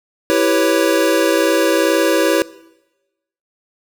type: chord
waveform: square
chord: C# half-diminished seventh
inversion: first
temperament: equal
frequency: 329.6 / 392 / 493.9 / 554.4 Hz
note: E4 / G4 / B4 / C#5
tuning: 0 / 0 / 0 / 0 cents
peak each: -18 / -20 / -19 / -18 dBFS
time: 0.3-2.42 s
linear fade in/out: 0 ms
effects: noise-tail reverb RT60 1.0 s tail -20 dB re dry

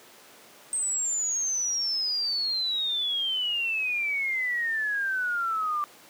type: exponential sweep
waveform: sine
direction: down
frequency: 8372 to 1174.7 Hz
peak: -25 dBFS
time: 0.73-5.84 s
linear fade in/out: 0 ms
effects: pink hiss -51 dBFS RMS until 6.09 s + high-pass 300 Hz 12 dB/octave

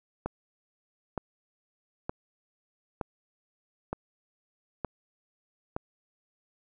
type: click train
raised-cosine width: 1 ms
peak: -17 dBFS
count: 7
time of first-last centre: 0.26-5.765 s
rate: 1.09 Hz
effects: none

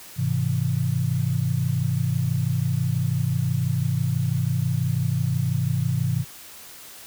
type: chord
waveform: sine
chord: Ab augmented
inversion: none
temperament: just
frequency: 103.83 / 129.78 / 162.23 Hz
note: Ab2 / C3 / E3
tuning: 0 / -14 / -27 cents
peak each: -26 / -23 / -26 dBFS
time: 0.16-6.25 s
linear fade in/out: 50 ms
effects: white hiss -43 dBFS RMS until 7.06 s

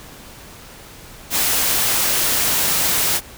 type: noise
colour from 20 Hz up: white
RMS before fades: -18 dBFS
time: 1.3-3.21 s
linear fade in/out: 50 ms
effects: pink hiss -40 dBFS RMS until 3.37 s

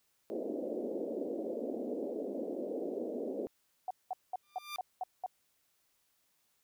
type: band-pass noise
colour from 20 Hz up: white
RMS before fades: -38 dBFS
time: 0.3-3.47 s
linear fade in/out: 0 ms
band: 230 to 570 Hz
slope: 48 dB/octave
type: tone bursts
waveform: sine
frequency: 741 Hz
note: F#5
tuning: 2 cents sharp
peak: -33 dBFS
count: 7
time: 3.88-5.262 s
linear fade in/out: 2 ms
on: 26 ms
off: 200 ms
type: tone with exponential growth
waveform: 15% pulse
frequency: 1192 Hz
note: D6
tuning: 25 cents sharp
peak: -30 dBFS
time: 4.43-4.76 s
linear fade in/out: 0 ms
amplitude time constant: 71 ms
effects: white hiss -75 dBFS RMS until 6.63 s

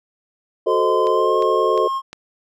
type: chord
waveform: sine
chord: F# diminished seventh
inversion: none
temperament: equal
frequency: 370 / 440 / 523.3 / 622.3 Hz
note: F#4 / A4 / C5 / Eb5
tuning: 0 / 0 / 0 / 0 cents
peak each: -21 / -19 / -22 / -23 dBFS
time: 0.66-1.88 s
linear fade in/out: 10 ms
type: tone with pitch glide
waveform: triangle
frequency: 1031 to 1072.9 Hz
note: C6 to C6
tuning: -26 to +43 cents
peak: -18 dBFS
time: 0.66-2.02 s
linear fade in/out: 50 ms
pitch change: +69 cents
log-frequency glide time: 1.07-1.36 s
type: click train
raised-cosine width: 0.2 ms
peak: -17 dBFS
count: 4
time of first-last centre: 1.07-2.13 s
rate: 2.83 Hz
effects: none

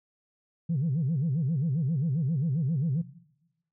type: tone with vibrato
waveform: sine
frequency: 147.9 Hz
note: D3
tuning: 13 cents sharp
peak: -23 dBFS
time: 0.69-3.02 s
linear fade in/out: 10 ms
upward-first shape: sine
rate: 7.5 Hz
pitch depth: 270 cents each way
effects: noise-tail reverb RT60 0.9 s tail -18 dB re dry + tanh soft clip ceiling -21 dBFS

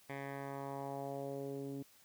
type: tone with low-pass filter sweep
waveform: 10% pulse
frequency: 138.59 Hz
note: C#3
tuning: in tune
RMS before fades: -43 dBFS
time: 0.09-1.83 s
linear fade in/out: 10 ms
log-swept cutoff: 2200 to 300 Hz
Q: 2.2
effects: white hiss -65 dBFS RMS until 2.04 s

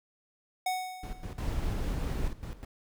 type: tone with exponential decay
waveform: square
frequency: 741 Hz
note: F#5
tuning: 2 cents sharp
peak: -27 dBFS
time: 0.66-1.45 s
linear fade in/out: 5 ms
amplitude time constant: 170 ms
type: noise with tremolo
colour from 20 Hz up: brown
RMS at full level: -37 dBFS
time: 1.03-2.65 s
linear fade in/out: 5 ms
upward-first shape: square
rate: 5 Hz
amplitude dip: 75%
type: noise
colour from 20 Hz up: brown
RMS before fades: -32 dBFS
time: 1.38-2.28 s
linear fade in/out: 2 ms
effects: none

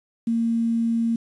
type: tone with quantisation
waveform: sine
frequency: 230 Hz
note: A#3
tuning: 23 cents flat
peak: -19 dBFS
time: 0.27-1.16 s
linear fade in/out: 5 ms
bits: 8
effects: resampled to 22050 Hz

